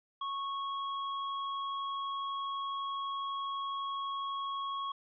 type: tone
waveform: square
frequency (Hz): 1102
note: C#6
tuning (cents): -11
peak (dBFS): -35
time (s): 0.21-4.92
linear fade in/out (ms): 5
effects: resampled to 11025 Hz + 12-bit